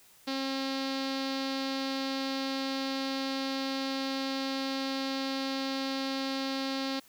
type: tone with low-pass filter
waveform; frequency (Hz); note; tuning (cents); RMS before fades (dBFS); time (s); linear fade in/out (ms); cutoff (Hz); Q
sawtooth; 269; C4; +48; -33; 0.27-7; 10; 4400; 4
effects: white hiss -59 dBFS RMS until 7.08 s